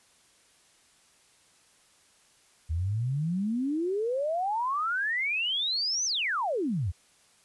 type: exponential two-way sweep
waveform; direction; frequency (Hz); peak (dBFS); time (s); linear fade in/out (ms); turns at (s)
sine; up then down; 76.6 to 6272 to 76.6; -26; 2.69-6.92; 20; 6.05
effects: white hiss -62 dBFS RMS until 7.44 s + resampled to 24000 Hz